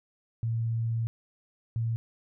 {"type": "tone pair in turn", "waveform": "sine", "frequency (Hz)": [114.5, 114.5], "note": ["A#2", "A#2"], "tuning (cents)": [-31, -31], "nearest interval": "unison", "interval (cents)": 0, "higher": "neither", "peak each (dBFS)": -26, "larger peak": "neither", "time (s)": [[0.43, 1.07], [1.76, 1.96]], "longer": "first", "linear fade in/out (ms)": 0, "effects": []}